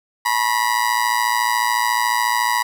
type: tone with amplitude modulation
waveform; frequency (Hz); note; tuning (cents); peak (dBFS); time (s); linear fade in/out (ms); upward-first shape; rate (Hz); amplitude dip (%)
30% pulse; 971; B5; -30; -10; 0.25-2.63; 10; sine; 114; 85
effects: none